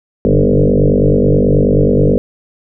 sine tone with frequency modulation, 150 Hz, D3, 37 cents sharp, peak -7 dBFS, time 0.25-2.18 s, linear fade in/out 0 ms, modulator 49.3 Hz, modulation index 7.5, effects none

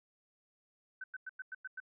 sine tone bursts, 1522 Hz, F#6, 48 cents sharp, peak -40 dBFS, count 7, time 1.01-1.802 s, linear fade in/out 5 ms, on 30 ms, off 97 ms, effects none

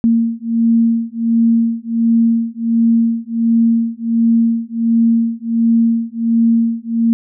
sine beating tone pair, 229.1 / 230.5 Hz, A#3 / A#3, -30 / -19 cents, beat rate 1.4 Hz, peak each -14 dBFS, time 0.04-7.13 s, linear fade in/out 0 ms, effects none

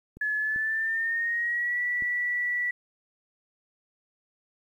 clicks, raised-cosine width 3 ms, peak -32 dBFS, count 3, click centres 0.17 / 0.561 / 2.023 s
sine tone with pitch glide, 1711 to 1954.1 Hz, A6 to B6, -49 to -19 cents, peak -25 dBFS, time 0.21-2.71 s, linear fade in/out 5 ms, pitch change +230 cents, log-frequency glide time 0.37-1.81 s
effects 10-bit

